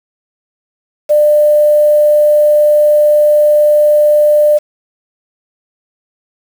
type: tone with quantisation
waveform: sine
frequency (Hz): 597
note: D5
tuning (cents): +28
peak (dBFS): -5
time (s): 1.09-4.59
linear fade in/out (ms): 20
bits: 5
effects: none